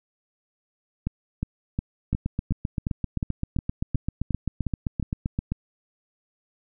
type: two click trains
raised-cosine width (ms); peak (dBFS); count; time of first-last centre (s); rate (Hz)
5; -13 / -13; 27 / 12; 2.13-5.52 / 1.07-5.027; 7.67 / 2.78
effects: none